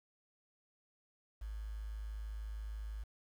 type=tone with quantisation; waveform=sine; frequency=53.1 Hz; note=G#1; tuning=39 cents sharp; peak=-40 dBFS; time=1.41-3.04 s; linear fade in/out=10 ms; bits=10; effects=none